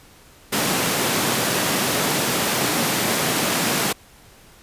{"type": "high-pass noise", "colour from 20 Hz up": "pink", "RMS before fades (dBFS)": -21, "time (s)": [0.52, 3.93], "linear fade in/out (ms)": 10, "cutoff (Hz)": 140, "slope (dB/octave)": 24, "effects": ["pink hiss -49 dBFS RMS until 4.62 s", "resampled to 32000 Hz"]}